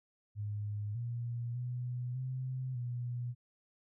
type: tone with pitch steps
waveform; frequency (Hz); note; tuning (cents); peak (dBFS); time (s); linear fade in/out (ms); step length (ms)
sine; 104.1 / 118.9 / 123.5 / 129.3 / 121.8; G#2 / A#2 / B2 / C3 / B2; +5 / +35 / 0 / -20 / -24; -35; 0.35-3.35; 50; 600
effects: none